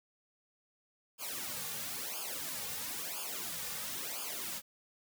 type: noise with flanger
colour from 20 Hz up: white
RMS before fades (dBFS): -40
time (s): 1.18-4.62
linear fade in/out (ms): 50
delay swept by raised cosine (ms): 0.51 to 3.11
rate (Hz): 0.99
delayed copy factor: -0.95
effects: none